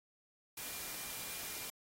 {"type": "tone in noise", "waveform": "sine", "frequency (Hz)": 2400, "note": "D7", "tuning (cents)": 37, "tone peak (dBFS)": -55, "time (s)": [0.57, 1.7], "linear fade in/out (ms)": 5, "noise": "white", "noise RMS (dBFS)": -44, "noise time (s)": [0.57, 1.7], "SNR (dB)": -14, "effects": ["AAC 48 kbps"]}